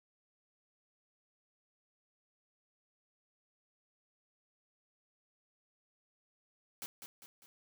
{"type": "noise with echo", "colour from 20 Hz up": "white", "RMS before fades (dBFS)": -43, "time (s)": [6.82, 6.86], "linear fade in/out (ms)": 0, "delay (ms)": 200, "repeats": 3, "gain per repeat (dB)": -6, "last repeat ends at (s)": 7.46, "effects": []}